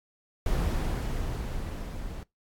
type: noise with level ramp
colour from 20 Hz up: brown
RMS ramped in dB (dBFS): -26 to -38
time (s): 0.46-2.23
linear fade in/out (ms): 2
effects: noise-tail reverb RT60 0.2 s tail -23 dB re dry + AAC 64 kbps